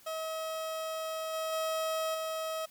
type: tone with level steps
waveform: 30% pulse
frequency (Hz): 639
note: D#5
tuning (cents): +46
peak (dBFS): -32 / -30 / -28 / -31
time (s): 0.06-2.66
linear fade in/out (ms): 10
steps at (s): 1.33 / 1.52 / 2.14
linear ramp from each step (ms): 10
effects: white hiss -59 dBFS RMS until 2.7 s